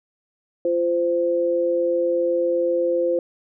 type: tone pair together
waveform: sine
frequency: 345.3 / 517.4 Hz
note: F4 / C5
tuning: -20 / -19 cents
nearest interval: perfect fifth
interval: 701 cents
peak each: -23 / -19 dBFS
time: 0.65-3.19 s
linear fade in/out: 2 ms
effects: none